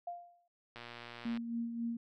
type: tone with exponential decay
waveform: sine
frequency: 698.5 Hz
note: F5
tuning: in tune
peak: -36 dBFS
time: 0.07-0.48 s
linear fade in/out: 5 ms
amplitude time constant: 87 ms
type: click train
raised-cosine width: 0.3 ms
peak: -31 dBFS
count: 74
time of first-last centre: 0.76-1.373 s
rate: 119 Hz
type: tone with tremolo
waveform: sine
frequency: 233.1 Hz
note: A#3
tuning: in tune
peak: -33 dBFS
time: 1.25-1.97 s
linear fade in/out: 5 ms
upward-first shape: sine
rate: 3.7 Hz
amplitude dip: 50%
effects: none